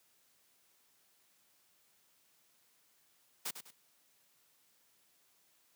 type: noise with echo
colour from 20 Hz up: white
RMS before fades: -38 dBFS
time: 3.45-3.51 s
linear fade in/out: 10 ms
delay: 100 ms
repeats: 2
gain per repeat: -9 dB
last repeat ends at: 3.71 s
effects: white hiss -71 dBFS RMS until 5.75 s + high-pass 100 Hz 12 dB/octave